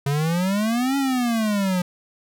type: exponential two-way sweep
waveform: square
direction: up then down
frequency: 137.6 to 280 to 176.7 Hz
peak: -20 dBFS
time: 0.06-1.82 s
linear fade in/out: 5 ms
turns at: 0.97 s
effects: none